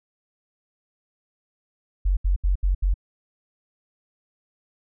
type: tone bursts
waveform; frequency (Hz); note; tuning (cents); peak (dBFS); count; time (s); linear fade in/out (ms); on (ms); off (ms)
sine; 46.25; F#1; 0; -17; 5; 2.05-2.942; 10; 120; 73
effects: none